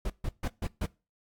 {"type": "noise bursts", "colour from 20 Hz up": "brown", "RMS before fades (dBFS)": -30, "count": 5, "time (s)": [0.05, 0.86], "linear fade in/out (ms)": 5, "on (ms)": 50, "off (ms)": 140, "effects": ["noise-tail reverb RT60 0.3 s tail -22 dB re dry", "AAC 64 kbps"]}